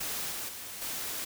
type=noise with level steps; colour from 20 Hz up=white; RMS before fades=-35 / -37 / -42 / -36 dBFS; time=0-1.25 s; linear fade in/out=10 ms; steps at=0.3 / 0.48 / 0.81 s; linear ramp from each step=10 ms; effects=none